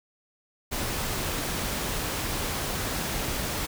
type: noise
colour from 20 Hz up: pink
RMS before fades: -30 dBFS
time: 0.71-3.67 s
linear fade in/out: 20 ms
effects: none